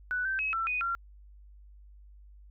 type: tone with pitch steps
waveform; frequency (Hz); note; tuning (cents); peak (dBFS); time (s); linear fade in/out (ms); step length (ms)
sine; 1486 / 1553 / 2562 / 1341 / 2486 / 1375; F#6 / G6 / E7 / E6 / D#7 / F6; +7 / -17 / -50 / +29 / -2 / -27; -28; 0.11-0.95; 0; 140
effects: added 50 Hz sine -50 dBFS peak until 2.5 s